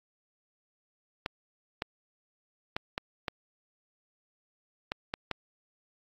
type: clicks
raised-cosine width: 0.3 ms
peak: -15 dBFS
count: 8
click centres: 1.261 / 1.821 / 2.765 / 2.979 / 3.282 / 4.919 / 5.139 / 5.313 s
effects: AAC 64 kbps